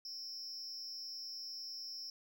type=tone with amplitude modulation; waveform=triangle; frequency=5320 Hz; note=E8; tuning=15 cents sharp; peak=-38 dBFS; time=0.05-2.1 s; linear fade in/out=2 ms; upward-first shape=sine; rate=271 Hz; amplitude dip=95%; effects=none